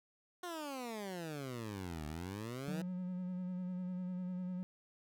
15% pulse exponential two-way sweep, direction down then up, 364.5 to 73.9 to 167.7 Hz, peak -35 dBFS, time 0.43-2.82 s, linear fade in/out 5 ms, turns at 2.06 s
triangle tone with vibrato, 181.8 Hz, F#3, 30 cents flat, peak -36 dBFS, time 2.68-4.63 s, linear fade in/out 0 ms, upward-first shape sine, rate 10 Hz, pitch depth 29 cents each way
effects none

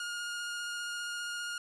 sawtooth tone with vibrato, 1424 Hz, F6, 33 cents sharp, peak -32 dBFS, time 0-1.58 s, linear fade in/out 2 ms, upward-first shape square, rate 15 Hz, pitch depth 9 cents each way, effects resampled to 24000 Hz + 10-bit

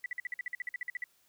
sine tone bursts, 1974 Hz, B6, 1 cent flat, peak -33 dBFS, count 15, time 0.04-1.04 s, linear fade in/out 2 ms, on 20 ms, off 50 ms, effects white hiss -69 dBFS RMS until 1.28 s

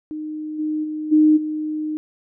sine tone with level steps, 307.4 Hz, D#4, 21 cents flat, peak -26 / -20 / -24 / -10 / -22 dBFS, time 0.11-1.97 s, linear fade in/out 0 ms, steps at 0.58 / 0.83 / 1.11 / 1.36 s, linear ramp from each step 20 ms, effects none

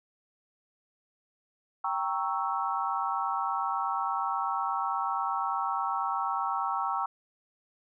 sine chord, G diminished seventh, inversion none, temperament equal, 784 / 932.3 / 1108.7 / 1318.5 Hz, G5 / Bb5 / Db6 / Fb6, 0 / 0 / 0 / 0 cents, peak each -33 dBFS, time 1.84-7.06 s, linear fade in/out 5 ms, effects none

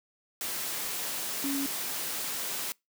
sine tone in noise, 277.2 Hz, C#4, in tune, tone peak -29 dBFS, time 1.44-1.66 s, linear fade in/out 0 ms, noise white, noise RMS -34 dBFS, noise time 0.41-2.72 s, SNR +2 dB, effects noise-tail reverb RT60 0.2 s tail -25 dB re dry + high-pass 150 Hz 12 dB/octave

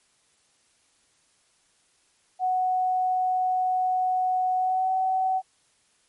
sine tone with pitch glide, 740 to 754.2 Hz, F#5 to F#5, 0 to +33 cents, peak -21 dBFS, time 2.39-5.42 s, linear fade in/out 50 ms, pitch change +33 cents, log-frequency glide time 4.57-4.91 s, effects white hiss -65 dBFS RMS until 6.08 s + MP3 48 kbps

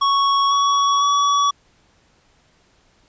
square tone with pitch steps, 1111 / 1123.9 / 1137 Hz, C#6 / C#6 / C#6, +4 / +24 / +44 cents, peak -15 dBFS, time 0.01-1.51 s, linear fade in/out 10 ms, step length 500 ms, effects pink hiss -58 dBFS RMS until 3.08 s + resampled to 16000 Hz

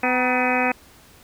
harmonic tone with a mistuned harmonic, 251.9 Hz, B3, 34 cents sharp, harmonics 1 / 2 / 3 / 4 / 5 / 6 / 7 / 8 / 9 / 10, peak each -25 / -26 / -24 / -29 / -30 / -30 / -30 / -29 / -30 / -25 dBFS, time 0.03-0.72 s, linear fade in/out 5 ms, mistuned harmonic 4, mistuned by -84 cents, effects pink hiss -50 dBFS RMS until 1.23 s

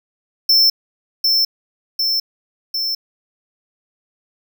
square tone with echo, 5340 Hz, E8, 22 cents sharp, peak -10 dBFS, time 0.49-0.7 s, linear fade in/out 5 ms, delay 750 ms, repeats 3, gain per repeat -3 dB, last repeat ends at 2.95 s, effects none

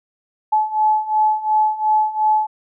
sine beating tone pair, 858 / 860.8 Hz, A5 / A5, -44 / -38 cents, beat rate 2.8 Hz, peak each -19 / -16 dBFS, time 0.52-2.47 s, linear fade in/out 10 ms, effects none

